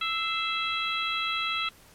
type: harmonic tone with a mistuned harmonic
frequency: 659.3 Hz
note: E5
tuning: in tune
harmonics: 2 / 3 / 4 / 5 / 6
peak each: -31 / -36 / -32 / -32 / -36 dBFS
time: 0.01-1.69 s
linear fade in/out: 5 ms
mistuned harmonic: 3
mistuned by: +74 cents
effects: pink hiss -55 dBFS RMS until 1.94 s + MP3 64 kbps